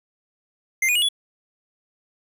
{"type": "tone with pitch steps", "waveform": "square", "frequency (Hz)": [2093, 2460, 2892, 3400], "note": ["C7", "D#7", "F#7", "G#7"], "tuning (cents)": [0, -20, -40, 40], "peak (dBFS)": -18, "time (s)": [0.82, 1.088], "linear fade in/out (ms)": 5, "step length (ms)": 67, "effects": []}